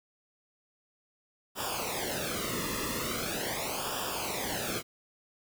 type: noise with flanger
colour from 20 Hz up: pink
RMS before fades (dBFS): -34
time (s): 1.55-4.83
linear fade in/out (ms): 50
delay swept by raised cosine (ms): 0.47 to 1.33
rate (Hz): 0.41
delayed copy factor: -0.85
effects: none